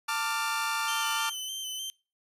sawtooth chord, D minor, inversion second, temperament equal with one note detuned, 893.8 / 1174.7 / 1396.9 Hz, A5 / D6 / F6, +27 / 0 / 0 cents, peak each -29 dBFS, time 0.08-1.3 s, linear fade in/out 10 ms
sawtooth tone with vibrato, 3079 Hz, G7, 32 cents flat, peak -31 dBFS, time 0.88-1.9 s, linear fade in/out 0 ms, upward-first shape square, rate 3.3 Hz, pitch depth 25 cents each way
effects noise-tail reverb RT60 0.3 s tail -23 dB re dry + resampled to 32000 Hz

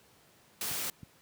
white noise, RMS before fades -35 dBFS, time 0.61-0.9 s, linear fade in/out 2 ms
clicks, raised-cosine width 5 ms, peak -31 dBFS, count 2, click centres 0.714 / 1.032 s
effects pink hiss -62 dBFS RMS until 1.21 s + high-pass 100 Hz 12 dB/octave

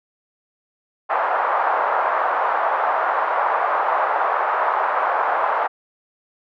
white band-pass noise, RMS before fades -20 dBFS, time 1.09-5.68 s, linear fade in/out 20 ms, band 630 to 1200 Hz, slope 24 dB/octave, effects none

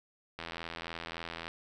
click train, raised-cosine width 0.3 ms, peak -23 dBFS, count 92, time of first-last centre 0.39-1.48 s, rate 83.5 Hz, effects none

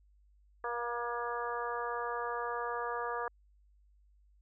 harmonic tone with a mistuned harmonic, 238.5 Hz, A#3, 40 cents sharp, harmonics 2 / 3 / 4 / 5 / 6 / 7, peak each -39 / -42 / -40 / -39 / -47 / -43 dBFS, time 0.64-3.28 s, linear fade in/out 2 ms, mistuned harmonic 3, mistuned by -15 cents, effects added 50 Hz sine -62 dBFS peak until 4.41 s

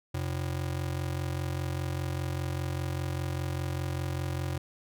square ring-modulated tone, 109.9 Hz, A2, 2 cents flat, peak -28 dBFS, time 0.14-4.58 s, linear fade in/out 5 ms, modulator 22.5 Hz, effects none

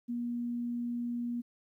sine tone, 239.3 Hz, A#3, 46 cents sharp, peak -32 dBFS, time 0.08-1.42 s, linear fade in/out 20 ms, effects 12-bit

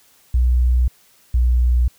sine tone pair in turn, 61.6 / 60.93 Hz, B1 / B1, -4 / -23 cents, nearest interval unison, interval 19 cents, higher first, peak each -12 dBFS, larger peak neither, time 0.34-0.88 / 1.34-1.88 s, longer neither, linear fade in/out 5 ms, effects white hiss -54 dBFS RMS until 1.98 s

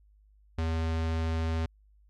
square tone, 81.2 Hz, E2, 26 cents flat, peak -28 dBFS, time 0.58-1.66 s, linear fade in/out 5 ms, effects added 51 Hz sine -58 dBFS peak until 2.09 s + low-pass 5000 Hz 12 dB/octave

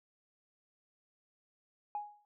sine tone with exponential decay, 830.6 Hz, G#5, in tune, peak -32 dBFS, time 1.95-2.25 s, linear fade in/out 1 ms, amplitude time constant 65 ms, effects noise-tail reverb RT60 0.1 s tail -26 dB re dry + tanh soft clip ceiling -28 dBFS

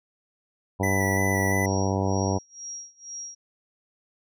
harmonic tone, 96.6 Hz, G2, 25 cents flat, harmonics 1 / 2 / 3 / 4 / 5 / 6 / 7 / 8 / 9 / 10, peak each -26 / -29 / -31 / -32 / -33 / -34 / -34 / -35 / -36 / -36 dBFS, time 0.79-2.39 s, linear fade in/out 20 ms
square tone with vibrato, 1975.5 Hz, B6, in tune, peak -27 dBFS, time 0.83-1.66 s, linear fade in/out 5 ms, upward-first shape square, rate 2.9 Hz, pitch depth 14 cents each way
sine tone with tremolo, 5650 Hz, F8, 19 cents sharp, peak -33 dBFS, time 1.64-3.35 s, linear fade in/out 10 ms, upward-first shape sine, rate 2.1 Hz, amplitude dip 95%
effects none

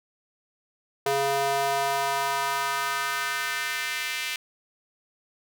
square tone with high-pass filter sweep, 138.59 Hz, C#3, in tune, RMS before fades -27 dBFS, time 1.06-4.36 s, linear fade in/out 2 ms, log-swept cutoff 510 to 2400 Hz, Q 2, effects none

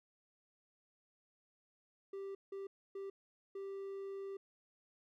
triangle tone bursts at uneven times, 392 Hz, G4, in tune, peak -40 dBFS, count 4, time 2.13-2.35 / 2.52-2.67 / 2.95-3.1 / 3.55-4.37 s, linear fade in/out 5 ms, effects none

